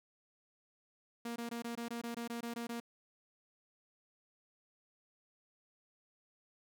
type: tone bursts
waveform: sawtooth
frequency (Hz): 234.8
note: A#3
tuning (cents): +13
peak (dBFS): -35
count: 12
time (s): 1.25-2.801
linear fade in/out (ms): 5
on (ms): 110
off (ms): 21
effects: none